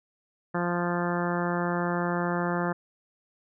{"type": "harmonic tone", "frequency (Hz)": 174.61, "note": "F3", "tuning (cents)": 0, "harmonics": [1, 2, 3, 4, 5, 6, 7, 8, 9, 10], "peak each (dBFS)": [-29, -32, -34, -35, -36, -37, -37, -38, -39, -39], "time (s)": [0.54, 2.73], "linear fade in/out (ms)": 10, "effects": []}